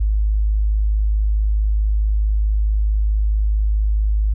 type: tone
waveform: sine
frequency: 52.3 Hz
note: G#1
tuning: 13 cents sharp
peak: -14 dBFS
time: 0-4.34 s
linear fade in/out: 10 ms
effects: none